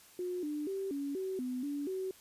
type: tone with pitch steps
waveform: sine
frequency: 360.1 / 297.8 / 388.1 / 281.5 / 379.2 / 252 / 286.6 / 377.6 Hz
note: F#4 / D4 / G4 / C#4 / F#4 / B3 / D4 / F#4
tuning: -47 / +24 / -17 / +27 / +43 / +35 / -42 / +35 cents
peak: -34 dBFS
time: 0.19-2.11 s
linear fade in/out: 2 ms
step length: 240 ms
effects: white hiss -59 dBFS RMS until 2.2 s + resampled to 32000 Hz